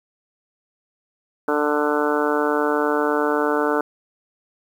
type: harmonic tone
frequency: 148.3 Hz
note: D3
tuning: 17 cents sharp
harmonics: 2 / 3 / 4 / 5 / 6 / 7 / 8 / 9 / 10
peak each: -24 / -22 / -26 / -31 / -27 / -31 / -30 / -28 / -28 dBFS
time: 1.48-3.81 s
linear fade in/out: 2 ms
effects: 8-bit